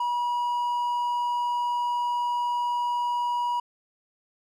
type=tone; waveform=triangle; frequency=966 Hz; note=B5; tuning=39 cents flat; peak=-22 dBFS; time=0-3.6 s; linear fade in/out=5 ms; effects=none